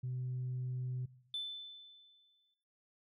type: tone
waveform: sine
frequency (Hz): 126.7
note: B2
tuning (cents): +45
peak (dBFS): -35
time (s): 0.03-1.06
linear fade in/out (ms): 10
type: tone with exponential decay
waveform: sine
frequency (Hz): 3520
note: A7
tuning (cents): 0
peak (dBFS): -34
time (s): 1.34-2.54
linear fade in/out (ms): 2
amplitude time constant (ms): 260
effects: noise-tail reverb RT60 0.8 s tail -20 dB re dry + tanh soft clip ceiling -33 dBFS